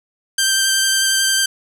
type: tone with vibrato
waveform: 10% pulse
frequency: 1568 Hz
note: G6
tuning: in tune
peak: -5 dBFS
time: 0.38-1.46 s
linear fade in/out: 5 ms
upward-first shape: square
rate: 11 Hz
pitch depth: 10 cents each way
effects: none